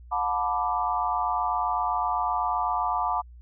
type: chord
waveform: sine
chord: B minor seventh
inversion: second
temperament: equal with one note detuned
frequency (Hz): 721 / 880 / 987.8 / 1174.7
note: F#5 / A5 / B5 / D6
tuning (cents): -45 / 0 / 0 / 0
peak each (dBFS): -29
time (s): 0.11-3.22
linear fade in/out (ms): 20
effects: added 60 Hz sine -44 dBFS peak until 3.41 s